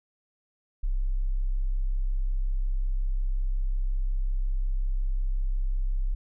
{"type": "tone", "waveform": "sine", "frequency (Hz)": 32.76, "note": "C1", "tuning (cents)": 3, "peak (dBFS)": -23, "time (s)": [0.83, 6.15], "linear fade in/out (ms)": 10, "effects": []}